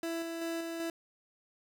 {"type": "tone with tremolo", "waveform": "30% pulse", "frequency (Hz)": 332, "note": "E4", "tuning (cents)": 12, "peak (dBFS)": -31, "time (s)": [0.03, 0.9], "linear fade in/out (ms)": 2, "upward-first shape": "square", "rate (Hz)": 2.6, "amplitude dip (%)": 30, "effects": []}